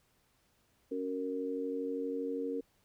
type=harmonic tone; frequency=92.5 Hz; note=F#2; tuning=in tune; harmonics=3 / 4 / 5; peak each=-37 / -44 / -36 dBFS; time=0.91-2.61 s; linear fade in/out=10 ms; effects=pink hiss -72 dBFS RMS until 2.84 s